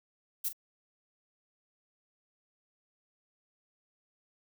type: noise with echo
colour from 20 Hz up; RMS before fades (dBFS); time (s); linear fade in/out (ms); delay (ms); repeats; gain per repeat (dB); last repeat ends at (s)
violet; -32; 0.44-0.49; 10; 41; 1; -12; 0.531
effects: none